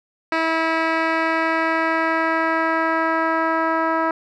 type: tone with low-pass filter sweep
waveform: 10% pulse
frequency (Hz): 324.5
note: E4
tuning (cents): -27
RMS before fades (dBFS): -20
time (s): 0.32-4.11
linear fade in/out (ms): 2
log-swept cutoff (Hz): 3000 to 1300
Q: 1.4
effects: none